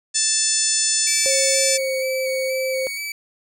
harmonic tone, 880 Hz, A5, in tune, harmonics 2 / 3 / 4 / 5 / 6 / 7 / 8 / 9 / 10, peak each -33 / -33 / -31 / -28 / -24 / -25 / -22 / -30 / -24 dBFS, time 0.14-1.78 s, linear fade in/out 20 ms
sawtooth tone with vibrato, 2272 Hz, C#7, 42 cents sharp, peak -23 dBFS, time 1.07-3.12 s, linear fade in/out 2 ms, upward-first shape square, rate 2.1 Hz, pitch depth 23 cents each way
sine tone with pitch glide, 539 to 523.7 Hz, C#5 to C5, -49 to +1 cents, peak -21 dBFS, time 1.26-2.87 s, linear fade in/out 0 ms, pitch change -50 cents, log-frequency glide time 1.66-1.97 s
effects none

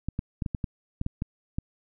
clicks, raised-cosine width 5 ms, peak -16 dBFS, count 10, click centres 0.086 / 0.191 / 0.422 / 0.462 / 0.548 / 0.642 / 1.014 / 1.064 / 1.221 / 1.585 s, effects none

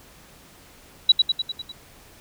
sine tone with echo, 3916 Hz, B7, 15 cents flat, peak -9 dBFS, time 1.09-1.12 s, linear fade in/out 5 ms, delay 100 ms, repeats 6, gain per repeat -4 dB, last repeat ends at 1.72 s, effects pink hiss -50 dBFS RMS until 2.2 s

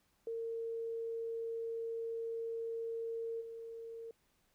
sine tone with level steps, 457.2 Hz, A#4, 34 cents flat, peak -37 / -44 dBFS, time 0.27-4.11 s, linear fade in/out 2 ms, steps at 3.4 s, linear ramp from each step 20 ms, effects pink hiss -75 dBFS RMS until 4.54 s

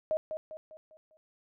sine tone with echo, 626 Hz, D#5, 10 cents sharp, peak -26 dBFS, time 0.11-0.17 s, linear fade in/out 0 ms, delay 200 ms, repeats 5, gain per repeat -7 dB, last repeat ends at 1.17 s, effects none

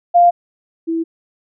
sine tone pair in turn, 698 / 328.8 Hz, F5 / E4, -1 / -4 cents, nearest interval octave + minor second, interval 1303 cents, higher first, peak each -6 / -16 dBFS, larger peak first, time 0.14-0.31 / 0.87-1.04 s, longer neither, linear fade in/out 20 ms, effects none

